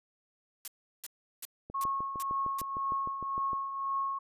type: noise bursts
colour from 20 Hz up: blue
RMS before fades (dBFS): -38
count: 6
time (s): 0.65-2.612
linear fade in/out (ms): 0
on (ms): 27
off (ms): 360
type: click train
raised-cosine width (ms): 2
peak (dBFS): -30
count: 13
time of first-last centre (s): 1.7-3.532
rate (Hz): 6.55
type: tone with tremolo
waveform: sine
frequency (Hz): 1093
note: C#6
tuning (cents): -25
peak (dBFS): -28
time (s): 1.74-4.19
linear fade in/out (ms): 10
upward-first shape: triangle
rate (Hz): 1.9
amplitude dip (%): 60
effects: resampled to 32000 Hz